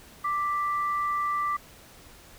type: tone pair together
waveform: sine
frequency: 1174.7 / 1975.6 Hz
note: D6 / B6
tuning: 0 / 0 cents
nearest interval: major sixth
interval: 900 cents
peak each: -25 / -36 dBFS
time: 0.24-1.57 s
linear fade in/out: 10 ms
effects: pink hiss -51 dBFS RMS until 2.38 s